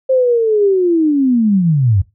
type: linear sweep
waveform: sine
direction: down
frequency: 531 to 87.31 Hz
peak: -9 dBFS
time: 0.09-2.02 s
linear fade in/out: 10 ms
effects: noise-tail reverb RT60 0.2 s tail -17 dB re dry